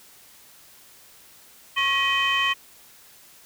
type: tone cluster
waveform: sine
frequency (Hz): 1096 / 1906 / 2515 / 3083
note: C#6 / A#6 / D#7 / G7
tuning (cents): -20 / +38 / +18 / -29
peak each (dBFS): -24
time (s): 1.76-2.54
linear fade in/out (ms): 20
effects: tanh soft clip ceiling -14 dBFS + white hiss -51 dBFS RMS until 3.45 s